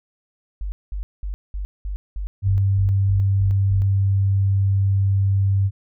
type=tone bursts; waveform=sine; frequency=49 Hz; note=G1; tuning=in tune; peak=-24 dBFS; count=11; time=0.61-3.82 s; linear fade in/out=0 ms; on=110 ms; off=200 ms
type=tone; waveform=sine; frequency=98 Hz; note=G2; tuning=in tune; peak=-15 dBFS; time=2.42-5.71 s; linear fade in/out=50 ms
effects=none